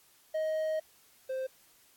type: tone pair in turn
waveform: triangle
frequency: 628 / 523.1 Hz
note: D#5 / C5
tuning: +16 / -1 cents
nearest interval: minor third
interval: 317 cents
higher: first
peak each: -27 / -30 dBFS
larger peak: first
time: 0.34-0.8 / 1.29-1.47 s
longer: first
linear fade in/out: 10 ms
effects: white hiss -63 dBFS RMS until 1.96 s + AAC 64 kbps